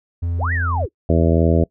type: tone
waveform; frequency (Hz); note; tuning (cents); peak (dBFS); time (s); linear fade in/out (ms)
triangle; 85.6; F2; -34; -17; 0.22-0.86; 10
type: linear two-way sweep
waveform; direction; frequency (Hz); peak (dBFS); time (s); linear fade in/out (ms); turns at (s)
sine; up then down; 289.9 to 1978 to 289.9; -21; 0.38-0.89; 50; 0.53
type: harmonic tone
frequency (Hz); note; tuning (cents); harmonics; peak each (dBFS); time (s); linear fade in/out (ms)
82.41; E2; 0; 1 / 2 / 3 / 4 / 5 / 6 / 7 / 8; -16 / -19 / -21 / -22 / -23 / -24 / -24 / -25; 1.09-1.64; 5
effects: noise-tail reverb RT60 0.1 s tail -24 dB re dry